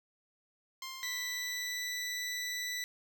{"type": "tone with exponential decay", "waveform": "10% pulse", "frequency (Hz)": 1054, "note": "C6", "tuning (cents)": 12, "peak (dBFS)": -31, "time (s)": [0.82, 2.39], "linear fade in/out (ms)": 2, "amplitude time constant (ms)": 340}
{"type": "tone", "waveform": "20% pulse", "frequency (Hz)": 1975.5, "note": "B6", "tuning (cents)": 0, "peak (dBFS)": -30, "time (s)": [1.03, 2.84], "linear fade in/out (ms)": 0}
{"effects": []}